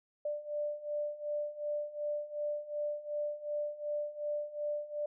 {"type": "beating tone pair", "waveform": "sine", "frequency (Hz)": [590, 592.7], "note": ["D5", "D5"], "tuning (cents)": [8, 16], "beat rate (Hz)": 2.7, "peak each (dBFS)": [-39, -36], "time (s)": [0.25, 5.06], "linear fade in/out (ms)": 5, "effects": []}